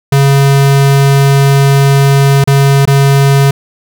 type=tone with dropouts; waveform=square; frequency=138.6 Hz; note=C#3; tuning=in tune; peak=-5 dBFS; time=0.12-3.51 s; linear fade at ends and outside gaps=5 ms; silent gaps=2.441-2.474 / 2.855-2.874 s; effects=none